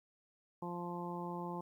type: harmonic tone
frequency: 174.61 Hz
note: F3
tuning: in tune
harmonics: 1 / 2 / 3 / 4 / 5 / 6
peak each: -43 / -45 / -50 / -52 / -45 / -48 dBFS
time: 0.62-1.61 s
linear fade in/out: 5 ms
effects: 12-bit